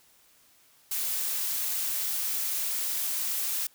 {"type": "noise", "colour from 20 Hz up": "blue", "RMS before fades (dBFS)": -30, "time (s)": [0.91, 3.67], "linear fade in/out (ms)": 5, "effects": ["white hiss -61 dBFS RMS until 3.74 s"]}